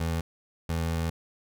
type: tone pair in turn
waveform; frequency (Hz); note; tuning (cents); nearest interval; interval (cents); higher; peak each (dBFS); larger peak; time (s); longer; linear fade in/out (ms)
25% pulse; 82.4 / 82.4; E2 / E2; 0 / 0; unison; 0; neither; -23; neither; 0-0.21 / 0.69-1.1; second; 5
effects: none